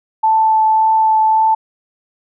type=tone with vibrato; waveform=sine; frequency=878 Hz; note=A5; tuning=4 cents flat; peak=-9 dBFS; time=0.23-1.55 s; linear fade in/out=10 ms; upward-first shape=triangle; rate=1.8 Hz; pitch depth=10 cents each way; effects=none